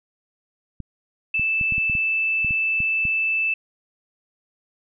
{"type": "clicks", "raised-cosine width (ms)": 5, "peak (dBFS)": -20, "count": 11, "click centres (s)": [0.803, 1.396, 1.612, 1.723, 1.781, 1.898, 1.952, 2.447, 2.508, 2.804, 3.053]}
{"type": "tone", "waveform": "sine", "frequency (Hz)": 2637, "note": "E7", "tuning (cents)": 0, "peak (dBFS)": -19, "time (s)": [1.34, 3.54], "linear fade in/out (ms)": 5}
{"effects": []}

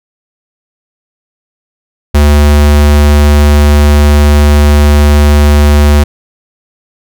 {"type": "tone", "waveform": "square", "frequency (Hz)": 73.42, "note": "D2", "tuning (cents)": 0, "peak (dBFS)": -3, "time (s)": [2.14, 6.04], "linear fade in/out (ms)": 10, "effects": []}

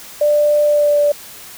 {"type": "tone with pitch glide", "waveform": "sine", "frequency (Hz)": [592, 583.8], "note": ["D5", "D5"], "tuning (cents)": [14, -10], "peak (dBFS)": -10, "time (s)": [0.21, 1.12], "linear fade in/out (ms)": 5, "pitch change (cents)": -24, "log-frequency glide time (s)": [0.64, 1], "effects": ["white hiss -36 dBFS RMS until 1.57 s"]}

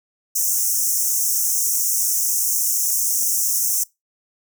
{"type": "high-pass noise", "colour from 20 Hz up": "pink", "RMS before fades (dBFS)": -20, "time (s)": [0.35, 3.84], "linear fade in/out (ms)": 10, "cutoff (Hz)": 5600, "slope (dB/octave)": 96, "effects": ["noise-tail reverb RT60 0.2 s tail -23 dB re dry"]}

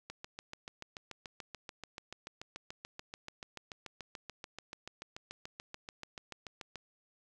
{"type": "click train", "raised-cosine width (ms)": 0.2, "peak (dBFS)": -26, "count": 47, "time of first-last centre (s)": [0.1, 6.757], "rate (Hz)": 6.91, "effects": []}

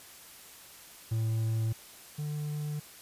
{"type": "tone pair in turn", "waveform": "triangle", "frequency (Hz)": [111.8, 149.24], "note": ["A2", "D3"], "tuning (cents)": [28, 28], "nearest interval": "perfect fourth", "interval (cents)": 500, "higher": "second", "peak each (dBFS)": [-25, -30], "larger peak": "first", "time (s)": [[1.11, 1.73], [2.18, 2.8]], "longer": "neither", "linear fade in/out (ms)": 10, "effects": ["white hiss -51 dBFS RMS until 3.01 s", "resampled to 32000 Hz"]}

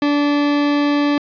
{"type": "tone", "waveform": "40% pulse", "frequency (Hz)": 290, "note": "D4", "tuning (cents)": -22, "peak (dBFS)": -13, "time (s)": [0.02, 1.18], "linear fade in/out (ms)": 2, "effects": ["resampled to 11025 Hz", "8-bit"]}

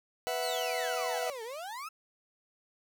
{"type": "chord", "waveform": "40% pulse", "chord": "B suspended fourth", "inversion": "none", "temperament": "just", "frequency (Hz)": [493.9, 658.5, 740.8], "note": ["B4", "E5", "F#5"], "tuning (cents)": [0, -2, 2], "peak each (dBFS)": -35, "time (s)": [0.27, 1.3], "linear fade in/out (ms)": 0}
{"type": "exponential two-way sweep", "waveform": "35% pulse", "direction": "down then up", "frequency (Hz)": [4699, 432.8, 1342], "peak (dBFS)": -37, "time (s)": [0.42, 1.89], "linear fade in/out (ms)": 10, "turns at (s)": 1.43}
{"effects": []}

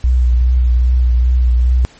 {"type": "tone with vibrato", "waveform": "sine", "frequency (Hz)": 61.4, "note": "B1", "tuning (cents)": -9, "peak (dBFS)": -8, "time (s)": [0.04, 1.85], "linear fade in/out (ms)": 0, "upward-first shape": "triangle", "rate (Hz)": 2.5, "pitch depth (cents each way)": 38, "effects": ["pink hiss -44 dBFS RMS until 1.99 s", "MP3 32 kbps"]}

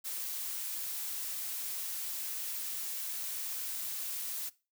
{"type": "noise", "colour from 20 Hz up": "blue", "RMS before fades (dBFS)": -38, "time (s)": [0.04, 4.5], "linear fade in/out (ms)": 20, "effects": ["noise-tail reverb RT60 0.3 s tail -20 dB re dry"]}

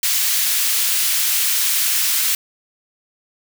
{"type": "high-pass noise", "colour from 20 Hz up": "white", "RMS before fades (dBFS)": -18, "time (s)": [0.03, 2.35], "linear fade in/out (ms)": 2, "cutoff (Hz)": 1900, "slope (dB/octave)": 12, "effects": []}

